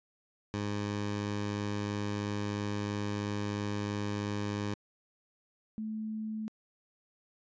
15% pulse / sine tone pair in turn, 103 / 217.5 Hz, G#2 / A3, -14 / -20 cents, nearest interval octave + minor second, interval 1294 cents, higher second, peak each -26 / -34 dBFS, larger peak first, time 0.54-4.74 / 5.78-6.48 s, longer first, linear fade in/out 0 ms, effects resampled to 16000 Hz

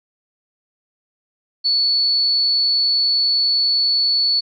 sine tone, 4435 Hz, C#8, in tune, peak -14 dBFS, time 1.64-4.41 s, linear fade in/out 20 ms, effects none

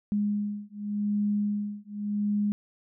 sine beating tone pair, 206.1 / 206.97 Hz, G#3 / G#3, -13 / -6 cents, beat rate 0.87 Hz, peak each -29 dBFS, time 0.12-2.52 s, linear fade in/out 0 ms, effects none

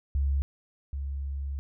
sine tone pair in turn, 69.3 / 69.3 Hz, C#2 / C#2, 0 / 0 cents, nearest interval unison, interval 0 cents, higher neither, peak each -23 / -30 dBFS, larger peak first, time 0.15-0.42 / 0.93-1.59 s, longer second, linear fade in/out 0 ms, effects none

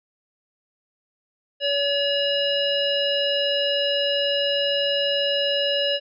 harmonic tone with a mistuned harmonic, 567 Hz, C#5, 39 cents sharp, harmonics 1 / 3 / 5 / 7 / 9, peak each -23 / -32 / -23 / -32 / -33 dBFS, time 1.6-6 s, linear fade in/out 50 ms, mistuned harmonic 5, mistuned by +19 cents, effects none

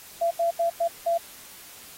sine tone bursts at uneven times, 678 Hz, E5, 49 cents sharp, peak -20 dBFS, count 5, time 0.21-0.31 / 0.39-0.51 / 0.59-0.7 / 0.8-0.88 / 1.06-1.18 s, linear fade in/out 10 ms, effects white hiss -46 dBFS RMS until 1.97 s + AAC 48 kbps

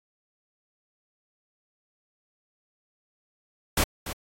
pink noise with echo, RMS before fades -22 dBFS, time 3.77-3.84 s, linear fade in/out 5 ms, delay 290 ms, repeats 1, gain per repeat -12 dB, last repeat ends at 4.13 s, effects AAC 48 kbps

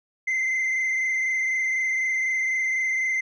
sine tone with frequency modulation, 2070 Hz, C7, 19 cents flat, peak -19 dBFS, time 0.27-3.21 s, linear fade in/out 10 ms, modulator 24 Hz, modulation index 1.7, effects tanh soft clip ceiling -21 dBFS

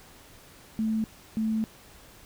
sine tone bursts at uneven times, 220 Hz, A3, in tune, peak -24 dBFS, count 2, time 0.79-1.04 / 1.37-1.64 s, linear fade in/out 0 ms, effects pink hiss -52 dBFS RMS until 2.25 s

